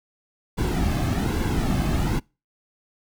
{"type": "noise with flanger", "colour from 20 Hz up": "brown", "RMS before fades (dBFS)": -23, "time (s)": [0.57, 2.2], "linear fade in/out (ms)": 20, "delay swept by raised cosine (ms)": [1.6, 2.14], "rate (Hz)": 1.2, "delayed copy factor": -0.65, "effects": ["noise-tail reverb RT60 0.3 s tail -26 dB re dry"]}